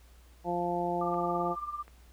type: harmonic tone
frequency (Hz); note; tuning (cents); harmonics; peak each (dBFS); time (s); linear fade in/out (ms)
174.61; F3; 0; 1 / 2 / 3 / 4 / 5; -37 / -34 / -37 / -33 / -35; 0.44-1.56; 50
type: tone with tremolo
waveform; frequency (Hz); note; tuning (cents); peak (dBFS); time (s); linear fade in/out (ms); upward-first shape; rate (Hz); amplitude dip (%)
sine; 1189; D6; +21; -31; 1.01-1.83; 5; triangle; 18; 80
type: clicks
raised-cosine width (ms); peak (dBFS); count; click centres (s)
0.5; -37; 2; 1.143 / 1.88
effects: added 60 Hz sine -54 dBFS peak until 2.12 s + pink hiss -63 dBFS RMS until 2.12 s